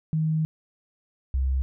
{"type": "tone pair in turn", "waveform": "sine", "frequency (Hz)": [157.5, 65.92], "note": ["D#3", "C2"], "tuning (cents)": [21, 14], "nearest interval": "octave + minor third", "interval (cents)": 1507, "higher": "first", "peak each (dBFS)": -21, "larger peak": "neither", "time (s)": [[0.13, 0.45], [1.34, 1.62]], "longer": "first", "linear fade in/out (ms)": 0, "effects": []}